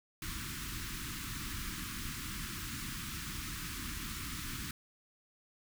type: band-stop noise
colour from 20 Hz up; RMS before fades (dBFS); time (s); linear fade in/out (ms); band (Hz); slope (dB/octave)
pink; -41; 0.22-4.71; 2; 330 to 1100; 48
effects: none